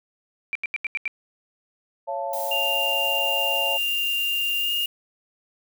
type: tone bursts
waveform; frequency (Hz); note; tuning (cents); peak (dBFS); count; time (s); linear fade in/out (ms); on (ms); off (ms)
sine; 2349; D7; 0; -23; 6; 0.53-1.078; 0; 23; 82
type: chord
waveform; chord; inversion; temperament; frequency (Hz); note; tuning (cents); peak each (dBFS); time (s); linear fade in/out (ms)
sine; Db augmented; none; equal with one note detuned; 554.4 / 683.3 / 880; Db5 / F5 / A5; 0 / -38 / 0; -30; 2.07-3.78; 20
type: noise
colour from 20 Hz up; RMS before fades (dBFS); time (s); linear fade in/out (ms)
violet; -33; 2.33-4.86; 2
type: tone with pitch glide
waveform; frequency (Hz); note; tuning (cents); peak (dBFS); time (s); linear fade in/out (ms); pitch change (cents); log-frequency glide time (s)
sine; 2794 to 2836; F7 to F7; 0 to +26; -22; 2.51-4.86; 5; +26; 4.59-4.71
effects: none